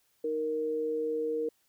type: tone pair together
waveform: sine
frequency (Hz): 310.7 / 466.7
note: D#4 / A#4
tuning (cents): -2 / +2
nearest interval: perfect fifth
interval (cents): 704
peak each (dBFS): -37 / -29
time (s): 0.24-1.49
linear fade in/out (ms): 5
effects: white hiss -71 dBFS RMS until 1.68 s